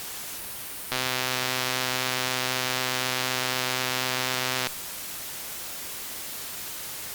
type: click train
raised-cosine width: 0.2 ms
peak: -8 dBFS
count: 481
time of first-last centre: 0.92-4.67 s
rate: 128 Hz
effects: white hiss -36 dBFS RMS until 7.14 s + Opus 48 kbps